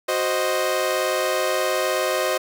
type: chord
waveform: sawtooth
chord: C diminished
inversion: second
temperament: equal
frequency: 370 / 523.3 / 622.3 Hz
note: Gb4 / C5 / Eb5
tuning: 0 / 0 / 0 cents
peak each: -23 / -20 / -20 dBFS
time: 0.08-2.38 s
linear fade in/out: 10 ms
effects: none